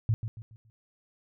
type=tone with echo; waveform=sine; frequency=111.3 Hz; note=A2; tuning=20 cents sharp; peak=-21 dBFS; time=0.09-0.14 s; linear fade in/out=0 ms; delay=140 ms; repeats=4; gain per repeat=-9 dB; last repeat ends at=0.7 s; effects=none